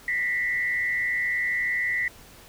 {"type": "tone with frequency modulation", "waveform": "sine", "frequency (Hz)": 1975.5, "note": "B6", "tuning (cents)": 0, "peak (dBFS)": -23, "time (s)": [0.08, 2.08], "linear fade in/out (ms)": 2, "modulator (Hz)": 132, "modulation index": 0.66, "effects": ["pink hiss -49 dBFS RMS until 2.48 s"]}